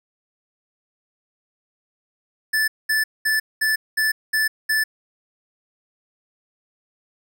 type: tone bursts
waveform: square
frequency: 1749 Hz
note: A6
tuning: 11 cents flat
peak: -18 dBFS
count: 7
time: 2.53-4.84 s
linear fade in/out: 10 ms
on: 150 ms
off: 210 ms
effects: none